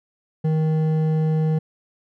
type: tone with hard clipping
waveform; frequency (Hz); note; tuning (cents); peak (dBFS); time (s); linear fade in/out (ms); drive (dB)
sine; 157.2; D#3; +18; -19; 0.44-1.59; 10; 8
effects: none